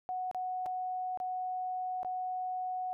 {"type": "tone with dropouts", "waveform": "sine", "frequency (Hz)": 738, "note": "F#5", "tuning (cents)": -5, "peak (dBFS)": -33, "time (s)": [0.09, 2.93], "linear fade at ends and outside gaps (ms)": 0, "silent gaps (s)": [[0.313, 0.347], [0.659, 0.663], [1.174, 1.201], [2.031, 2.048]], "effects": []}